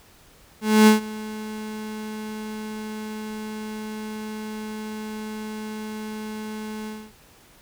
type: tone with ADSR envelope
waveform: 35% pulse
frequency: 215.5 Hz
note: A3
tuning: 36 cents flat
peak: -8 dBFS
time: 0.61-7.13 s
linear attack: 260 ms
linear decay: 130 ms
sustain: -21 dB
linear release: 260 ms
effects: pink hiss -53 dBFS RMS until 7.61 s